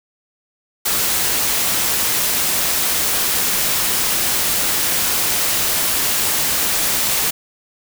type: noise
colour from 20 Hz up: white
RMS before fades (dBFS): -18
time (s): 0.85-7.31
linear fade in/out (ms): 10
effects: none